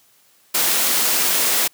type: high-pass noise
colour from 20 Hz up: white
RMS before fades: -18 dBFS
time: 0.54-1.68 s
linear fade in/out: 10 ms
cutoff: 210 Hz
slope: 12 dB/octave
effects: white hiss -56 dBFS RMS until 1.73 s + high-pass 100 Hz 12 dB/octave